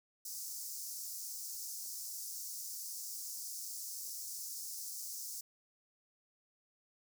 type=high-pass noise; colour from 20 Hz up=pink; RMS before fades=-44 dBFS; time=0.25-5.41 s; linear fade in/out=5 ms; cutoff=5100 Hz; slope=48 dB/octave; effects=none